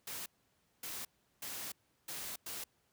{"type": "noise bursts at uneven times", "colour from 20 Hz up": "white", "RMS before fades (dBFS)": -43, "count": 5, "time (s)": [[0.07, 0.26], [0.83, 1.05], [1.42, 1.72], [2.08, 2.36], [2.46, 2.64]], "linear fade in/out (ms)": 5, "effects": ["pink hiss -75 dBFS RMS until 2.92 s", "high-pass 60 Hz 12 dB/octave"]}